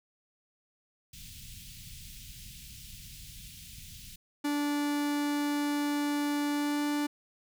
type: band-stop noise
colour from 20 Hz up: pink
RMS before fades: -47 dBFS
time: 1.13-4.16 s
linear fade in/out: 5 ms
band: 170 to 2700 Hz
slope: 24 dB/octave
type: tone with pitch glide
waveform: 45% pulse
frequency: 291.2 to 293.1 Hz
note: D4 to D4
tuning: -15 to -3 cents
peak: -28 dBFS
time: 4.44-7.07 s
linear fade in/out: 10 ms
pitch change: +12 cents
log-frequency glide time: 6.52-6.85 s
effects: none